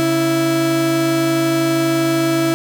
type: tone pair together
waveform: 35% pulse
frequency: 138.28 / 329.6 Hz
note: C#3 / E4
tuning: -4 / 0 cents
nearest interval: octave + minor third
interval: 1504 cents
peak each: -21 / -13 dBFS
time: 0-2.54 s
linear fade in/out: 0 ms
effects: none